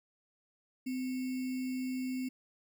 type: tone with sample-and-hold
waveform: sine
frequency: 256.9 Hz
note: C4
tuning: 32 cents flat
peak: -33 dBFS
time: 0.86-2.29 s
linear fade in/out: 10 ms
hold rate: 2450 Hz
effects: none